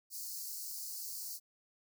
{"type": "high-pass noise", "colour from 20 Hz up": "white", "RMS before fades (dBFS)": -43, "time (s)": [0.1, 1.4], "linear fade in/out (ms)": 50, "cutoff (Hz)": 4300, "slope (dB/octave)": 96, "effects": []}